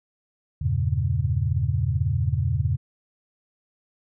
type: chord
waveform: sine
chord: E diminished seventh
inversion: none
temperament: equal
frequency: 82.41 / 98 / 116.54 / 138.59 Hz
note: E2 / G2 / Bb2 / Db3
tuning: 0 / 0 / 0 / 0 cents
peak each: -26 dBFS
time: 0.61-2.77 s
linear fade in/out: 10 ms
effects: none